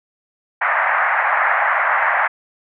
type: band-pass noise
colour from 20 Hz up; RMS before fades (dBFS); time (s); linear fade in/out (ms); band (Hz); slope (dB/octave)
white; -17; 0.61-2.28; 10; 650 to 2000; 48
effects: none